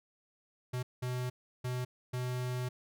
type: tone bursts at uneven times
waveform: square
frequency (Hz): 125.5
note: B2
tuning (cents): +28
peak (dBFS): -34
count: 4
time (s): 0.73-0.83 / 1.02-1.3 / 1.64-1.85 / 2.13-2.69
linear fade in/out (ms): 10
effects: none